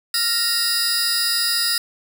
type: tone cluster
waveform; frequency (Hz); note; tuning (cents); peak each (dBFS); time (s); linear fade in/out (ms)
sawtooth; 1388 / 1864 / 3938 / 4744 / 5010; F6 / A#6 / B7 / D8 / D#8; -11 / -1 / -6 / +17 / +11; -25 / -24 / -26 / -22 / -18; 0.14-1.78; 2
effects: none